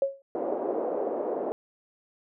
sine tone with exponential decay, 548 Hz, C#5, 20 cents flat, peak -18 dBFS, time 0.02-0.22 s, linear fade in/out 2 ms, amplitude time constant 42 ms
white band-pass noise, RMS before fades -30 dBFS, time 0.35-1.52 s, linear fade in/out 0 ms, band 330 to 610 Hz, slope 24 dB/octave
effects none

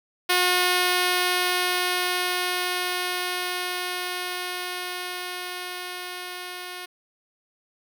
5% pulse tone with level ramp, 360.7 Hz, F#4, 44 cents flat, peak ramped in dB -7 to -23 dBFS, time 0.29-6.86 s, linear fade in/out 10 ms, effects none

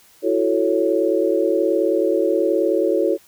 sine chord, F# minor seventh, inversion third, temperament equal with one note detuned, 331.2 / 370 / 440 / 554.4 Hz, E4 / F#4 / A4 / C#5, +8 / 0 / 0 / 0 cents, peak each -21 dBFS, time 0.22-3.18 s, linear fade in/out 50 ms, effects white hiss -52 dBFS RMS until 3.27 s

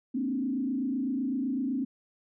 sine tone with frequency modulation, 261.6 Hz, C4, in tune, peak -27 dBFS, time 0.14-1.85 s, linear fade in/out 10 ms, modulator 27.9 Hz, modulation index 1.1, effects none

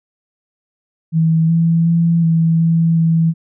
sine tone with pitch steps, 161.9 / 165.9 / 167.8 / 163.9 / 165.1 / 163.8 Hz, E3 / E3 / E3 / E3 / E3 / E3, -31 / +11 / +31 / -10 / +3 / -11 cents, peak -10 dBFS, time 1.12-3.34 s, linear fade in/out 50 ms, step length 370 ms, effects none

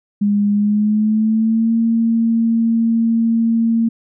sine tone with pitch glide, 204.7 to 228.4 Hz, G#3 to A#3, -25 to -35 cents, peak -12 dBFS, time 0.21-3.89 s, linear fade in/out 10 ms, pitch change +190 cents, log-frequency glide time 0.51-1.74 s, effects none

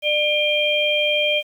sine tone cluster, 598 / 2400 / 3176 Hz, D5 / D7 / G7, +31 / +37 / +22 cents, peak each -21 dBFS, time 0.02-1.43 s, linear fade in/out 50 ms, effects 8-bit

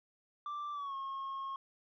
sine tone with pitch glide, 1174.7 to 1083.4 Hz, D6 to C#6, 0 to -40 cents, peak -35 dBFS, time 0.46-1.56 s, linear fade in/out 2 ms, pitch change -140 cents, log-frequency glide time 0.73-0.95 s, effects tanh soft clip ceiling -37 dBFS

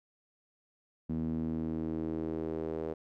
sawtooth tone with band-pass filter sweep, 79.9 Hz, D#2, 47 cents sharp, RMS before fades -35 dBFS, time 1.09-2.94 s, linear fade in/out 10 ms, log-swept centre 220 to 450 Hz, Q 3, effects none

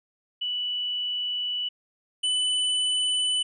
sine / square tone pair in turn, 2960 / 2994 Hz, F#7 / F#7, 0 / +20 cents, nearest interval unison, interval 20 cents, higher second, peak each -26 / -23 dBFS, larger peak second, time 0.41-1.69 / 2.23-3.43 s, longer first, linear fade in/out 10 ms, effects resampled to 24000 Hz

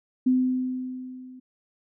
sine tone with level ramp, 255.4 Hz, C4, 42 cents flat, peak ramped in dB -16 to -42 dBFS, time 0.26-1.4 s, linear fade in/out 10 ms, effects none

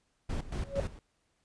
brown noise with tremolo, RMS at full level -33 dBFS, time 0.29-0.99 s, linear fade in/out 10 ms, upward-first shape square, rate 4.3 Hz, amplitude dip 80%
sine tone with exponential growth, 554.4 Hz, C#5, in tune, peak -24 dBFS, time 0.61-0.8 s, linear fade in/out 2 ms, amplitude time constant 40 ms
effects pink hiss -75 dBFS RMS until 1.44 s + resampled to 22050 Hz

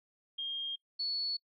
sine tone pair in turn, 3222 / 4414 Hz, G7 / C#8, +47 / -8 cents, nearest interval perfect fourth, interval 545 cents, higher second, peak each -34 / -32 dBFS, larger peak second, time 0.38-0.76 / 0.99-1.37 s, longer neither, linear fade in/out 10 ms, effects noise-tail reverb RT60 0.1 s tail -24 dB re dry

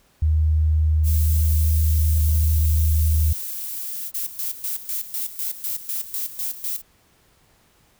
sine tone, 77.78 Hz, D#2, in tune, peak -15 dBFS, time 0.22-3.33 s, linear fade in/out 5 ms
violet noise, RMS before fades -30 dBFS, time 1.03-4.12 s, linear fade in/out 50 ms
violet noise with tremolo, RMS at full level -26 dBFS, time 4.14-6.82 s, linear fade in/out 10 ms, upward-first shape square, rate 4 Hz, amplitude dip 75%
effects pink hiss -59 dBFS RMS until 7.99 s

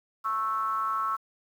triangle ring-modulated tone, 111.5 Hz, A2, 23 cents sharp, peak -21 dBFS, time 0.24-1.17 s, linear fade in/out 20 ms, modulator 1210 Hz, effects 9-bit

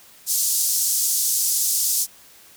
pink band-pass noise, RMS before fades -21 dBFS, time 0.26-2.07 s, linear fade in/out 50 ms, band 5700 to 16000 Hz, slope 24 dB/octave, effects white hiss -49 dBFS RMS until 2.56 s

